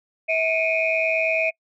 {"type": "tone cluster", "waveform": "sine", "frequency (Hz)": [647, 2189, 2390, 2499], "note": ["E5", "C#7", "D7", "D#7"], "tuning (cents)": [-32, -22, 30, 7], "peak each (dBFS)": [-22, -28, -25, -24], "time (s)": [0.28, 1.51], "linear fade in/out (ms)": 20, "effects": ["noise-tail reverb RT60 0.1 s tail -26 dB re dry", "tanh soft clip ceiling -9 dBFS"]}